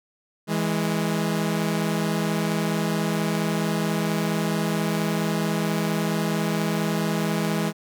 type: tone pair together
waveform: sawtooth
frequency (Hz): 163.28 / 207.7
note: E3 / G#3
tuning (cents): -16 / 0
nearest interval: major third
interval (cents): 416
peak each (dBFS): -21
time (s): 0.47-7.73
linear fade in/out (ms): 50
effects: none